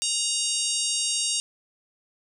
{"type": "harmonic tone with a mistuned harmonic", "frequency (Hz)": 932.3, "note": "A#5", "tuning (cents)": 0, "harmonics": [3, 4, 5, 6, 7, 8, 9, 10], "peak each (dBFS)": [-32, -32, -32, -32, -32, -32, -32, -32], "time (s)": [0.02, 1.4], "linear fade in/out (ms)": 0, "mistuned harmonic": 3, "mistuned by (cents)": 21, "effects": []}